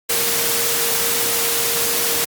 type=tone in noise; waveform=sine; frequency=466.2 Hz; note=A#4; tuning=in tune; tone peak=-28 dBFS; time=0.09-2.25 s; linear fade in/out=10 ms; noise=white; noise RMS=-19 dBFS; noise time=0.09-2.25 s; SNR=-12 dB; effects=high-pass 100 Hz 12 dB/octave + Opus 48 kbps